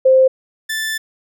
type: tone pair in turn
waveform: sine / sawtooth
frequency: 523.3 / 1760.2 Hz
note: C5 / A6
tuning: 0 / 0 cents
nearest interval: octave + major sixth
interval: 2100 cents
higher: second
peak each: -7 / -16 dBFS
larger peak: first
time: 0.05-0.28 / 0.69-0.98 s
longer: second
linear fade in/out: 10 ms
effects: none